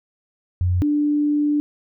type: tone pair in turn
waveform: sine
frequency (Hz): 89.8 / 294.8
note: F2 / D4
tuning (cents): +49 / +7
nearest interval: octave + major sixth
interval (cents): 2058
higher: second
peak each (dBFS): -16 / -16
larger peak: neither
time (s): 0.61-0.82 / 0.82-1.6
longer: second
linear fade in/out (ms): 0
effects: none